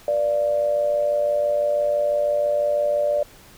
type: tone with amplitude modulation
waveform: sine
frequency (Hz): 587.3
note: D5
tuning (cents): 0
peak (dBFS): -15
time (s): 0.08-3.23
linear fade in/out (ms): 2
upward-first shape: sine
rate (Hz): 106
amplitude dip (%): 60
effects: pink hiss -48 dBFS RMS until 3.57 s